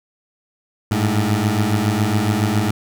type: beating tone pair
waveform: 20% pulse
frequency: 102.1 / 109.3 Hz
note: G#2 / A2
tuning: -29 / -11 cents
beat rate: 7.2 Hz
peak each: -14 dBFS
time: 0.91-2.71 s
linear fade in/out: 5 ms
effects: none